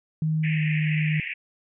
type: tone with pitch glide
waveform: sine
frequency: 156.9 to 154.38 Hz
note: D#3 to D#3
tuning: +15 to -13 cents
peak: -21 dBFS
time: 0.22-1.2 s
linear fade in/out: 2 ms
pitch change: -28 cents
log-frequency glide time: 0.53-0.61 s
type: band-pass noise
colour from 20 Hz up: white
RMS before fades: -32 dBFS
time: 0.43-1.34 s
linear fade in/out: 10 ms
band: 1800 to 2700 Hz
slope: 96 dB/octave
effects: none